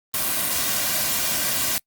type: noise with comb filter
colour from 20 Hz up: white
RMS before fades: -23 dBFS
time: 0.14-1.78 s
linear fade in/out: 0 ms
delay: 2.3 ms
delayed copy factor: -0.5
effects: noise-tail reverb RT60 0.1 s tail -26 dB re dry + Opus 32 kbps